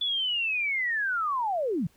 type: linear sweep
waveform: sine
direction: down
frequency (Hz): 3469 to 138.59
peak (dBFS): -25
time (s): 0.01-1.87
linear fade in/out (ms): 5
effects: pink hiss -63 dBFS RMS until 1.96 s